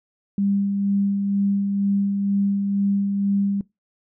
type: tone with tremolo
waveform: sine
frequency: 199.3 Hz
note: G3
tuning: 29 cents sharp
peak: -17 dBFS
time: 0.38-3.61 s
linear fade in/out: 2 ms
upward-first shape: sine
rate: 2.1 Hz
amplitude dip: 35%
effects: noise-tail reverb RT60 0.2 s tail -22 dB re dry